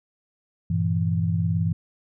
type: chord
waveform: sine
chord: E diminished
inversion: first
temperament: equal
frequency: 98 / 116.54 / 164.81 Hz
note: G2 / Bb2 / E3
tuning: 0 / 0 / 0 cents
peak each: -24 / -29 / -23 dBFS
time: 0.7-1.73 s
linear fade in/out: 5 ms
effects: none